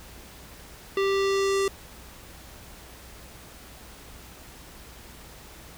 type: tone with low-pass filter sweep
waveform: square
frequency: 392 Hz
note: G4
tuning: in tune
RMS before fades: -24 dBFS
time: 0.97-1.68 s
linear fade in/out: 2 ms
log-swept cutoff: 3300 to 9100 Hz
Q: 1.3
effects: added 60 Hz sine -51 dBFS peak until 5.77 s + pink hiss -47 dBFS RMS until 5.77 s